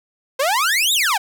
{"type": "exponential two-way sweep", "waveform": "sawtooth", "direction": "up then down", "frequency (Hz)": [506, 3883, 729], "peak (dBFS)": -12, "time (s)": [0.39, 1.18], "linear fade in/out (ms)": 10, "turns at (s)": 0.93, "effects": []}